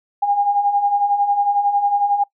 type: beating tone pair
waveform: sine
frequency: 803 / 814 Hz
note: G5 / G#5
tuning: +41 / -35 cents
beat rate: 11 Hz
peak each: -22 / -15 dBFS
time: 0.22-2.24 s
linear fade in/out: 10 ms
effects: noise-tail reverb RT60 0.1 s tail -21 dB re dry